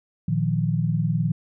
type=chord; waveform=sine; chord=Bb suspended fourth; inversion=none; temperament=just; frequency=116.54 / 155.39 / 174.81 Hz; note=Bb2 / Eb3 / F3; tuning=0 / -2 / +2 cents; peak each=-25 / -23 / -25 dBFS; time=0.28-1.32 s; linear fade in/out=5 ms; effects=none